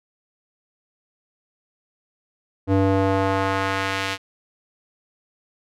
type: tone with band-pass filter sweep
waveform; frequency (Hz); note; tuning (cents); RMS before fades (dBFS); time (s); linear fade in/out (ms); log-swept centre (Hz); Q
square; 96.8; G2; -21; -21; 2.67-4.18; 50; 340 to 2900; 0.9
effects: none